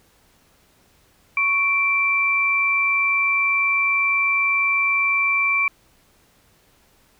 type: tone pair together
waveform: sine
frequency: 1110 / 2344 Hz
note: C#6 / D7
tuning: +2 / -4 cents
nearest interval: octave + minor second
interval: 1294 cents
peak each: -25 / -17 dBFS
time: 1.37-5.68 s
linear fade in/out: 2 ms
effects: pink hiss -58 dBFS RMS until 7.19 s